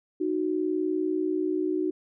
sine tone pair together, 309.8 / 370 Hz, D#4 / F#4, -7 / 0 cents, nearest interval minor third, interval 307 cents, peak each -27 dBFS, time 0.2-1.91 s, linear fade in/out 10 ms, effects none

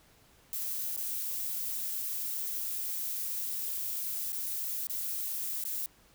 violet noise with dropouts, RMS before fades -35 dBFS, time 0.53-5.86 s, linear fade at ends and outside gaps 0 ms, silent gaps 0.963-0.976 / 4.321-4.329 / 4.87-4.897 / 5.639-5.652 s, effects pink hiss -62 dBFS RMS until 6.14 s

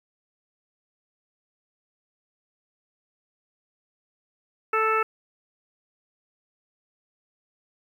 harmonic tone, 440 Hz, A4, in tune, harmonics 1 / 2 / 3 / 4 / 5 / 6, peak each -26 / -32 / -22 / -33 / -33 / -31 dBFS, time 4.73-5.03 s, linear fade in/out 5 ms, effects 9-bit

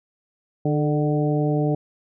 harmonic tone with a mistuned harmonic, 149.8 Hz, D3, 35 cents sharp, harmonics 1 / 2 / 3 / 4 / 5, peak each -21 / -24 / -26 / -29 / -31 dBFS, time 0.65-1.75 s, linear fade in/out 5 ms, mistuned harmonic 3, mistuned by -42 cents, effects none

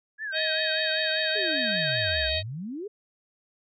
sine tone with vibrato, 1655 Hz, G#6, 6 cents flat, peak -30 dBFS, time 0.18-2.3 s, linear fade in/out 50 ms, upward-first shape triangle, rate 5.1 Hz, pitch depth 140 cents each way
harmonic tone, 630 Hz, D#5, 21 cents sharp, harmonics 1 / 3 / 4 / 5 / 6 / 7, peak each -30 / -35 / -34 / -36 / -30 / -33 dBFS, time 0.32-2.43 s, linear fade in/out 50 ms
sine exponential two-way sweep, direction down then up, 440 to 61.74 to 440 Hz, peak -32 dBFS, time 1.35-2.88 s, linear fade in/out 10 ms, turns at 2.28 s
effects none

